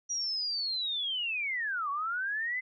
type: linear two-way sweep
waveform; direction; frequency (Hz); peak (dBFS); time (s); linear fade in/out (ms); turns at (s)
sine; down then up; 5820 to 1101 to 2063; -30; 0.09-2.61; 20; 1.9
effects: none